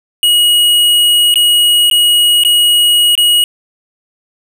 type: tone with dropouts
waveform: square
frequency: 2900 Hz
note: F#7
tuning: 35 cents flat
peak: -7 dBFS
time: 0.23-3.44 s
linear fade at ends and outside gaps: 1 ms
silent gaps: 1.341-1.357 / 1.9-1.912 / 2.436-2.449 / 3.153-3.177 s
effects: none